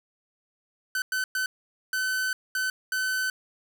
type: tone bursts at uneven times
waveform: 45% pulse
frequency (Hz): 1519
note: F#6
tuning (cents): +45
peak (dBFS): -25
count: 6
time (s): 0.95-1.02 / 1.12-1.24 / 1.35-1.46 / 1.93-2.33 / 2.55-2.7 / 2.92-3.3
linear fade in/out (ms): 2
effects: none